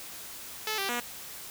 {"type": "tone with pitch steps", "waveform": "5% pulse", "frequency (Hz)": [433.1, 391.6, 241], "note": ["A4", "G4", "B3"], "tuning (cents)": [-27, -2, -42], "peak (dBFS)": -18, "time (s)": [0.67, 1], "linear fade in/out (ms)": 2, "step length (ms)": 110, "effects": ["white hiss -43 dBFS RMS until 1.5 s"]}